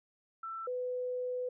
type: tone pair in turn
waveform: sine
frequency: 1334 / 499.7 Hz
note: E6 / B4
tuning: +20 / +20 cents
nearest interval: octave + perfect fourth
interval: 1700 cents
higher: first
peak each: -38 / -33 dBFS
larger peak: second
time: 0.43-0.67 / 0.67-1.49 s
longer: second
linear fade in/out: 5 ms
effects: none